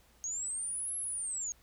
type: linear two-way sweep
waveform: sine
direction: up then down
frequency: 6480 to 11175 to 6480 Hz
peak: -34 dBFS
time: 0.24-1.52 s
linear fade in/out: 0 ms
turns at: 0.97 s
effects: added 60 Hz sine -65 dBFS peak until 1.62 s + pink hiss -65 dBFS RMS until 1.62 s